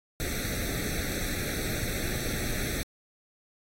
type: noise with comb filter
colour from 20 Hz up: pink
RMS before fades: -32 dBFS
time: 0.2-2.83 s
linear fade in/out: 0 ms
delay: 0.5 ms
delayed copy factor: +0.95
effects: AAC 48 kbps